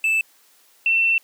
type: tone pair in turn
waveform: triangle / sine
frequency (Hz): 2637 / 2692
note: E7 / E7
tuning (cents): 0 / +36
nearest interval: unison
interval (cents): 36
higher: second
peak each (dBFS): -15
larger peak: neither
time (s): 0.04-0.21 / 0.86-1.18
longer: second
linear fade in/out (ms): 2
effects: white hiss -56 dBFS RMS until 1.23 s + high-pass 300 Hz 12 dB/octave